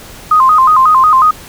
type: tone with vibrato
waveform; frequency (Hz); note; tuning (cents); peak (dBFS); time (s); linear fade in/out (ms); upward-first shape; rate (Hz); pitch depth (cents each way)
sine; 1143; D6; -47; -4; 0.31-1.31; 5; square; 5.5; 150
effects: pink hiss -33 dBFS RMS until 1.48 s